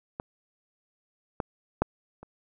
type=clicks; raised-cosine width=1 ms; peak=-19 / -14 / -8 / -30 dBFS; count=4; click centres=0.199 / 1.402 / 1.82 / 2.23 s; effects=none